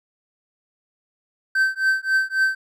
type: tone with tremolo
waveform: triangle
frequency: 1549 Hz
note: G6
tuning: 21 cents flat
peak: -12 dBFS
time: 1.55-2.55 s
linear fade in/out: 5 ms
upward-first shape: triangle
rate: 3.7 Hz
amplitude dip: 100%
effects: none